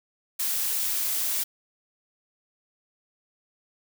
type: noise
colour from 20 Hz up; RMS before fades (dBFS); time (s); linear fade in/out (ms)
blue; -27; 0.39-1.44; 10
effects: none